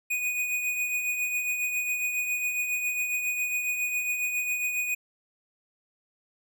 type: tone with tremolo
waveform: square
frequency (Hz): 2477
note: D#7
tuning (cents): -8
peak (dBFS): -25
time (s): 0.1-4.95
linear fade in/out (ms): 10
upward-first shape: triangle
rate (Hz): 7.3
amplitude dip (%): 50
effects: none